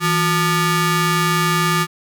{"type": "ring-modulated tone", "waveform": "sawtooth", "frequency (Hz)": 523.3, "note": "C5", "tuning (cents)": 0, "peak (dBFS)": -8, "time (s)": [0, 1.87], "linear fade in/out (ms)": 50, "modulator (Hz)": 686, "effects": []}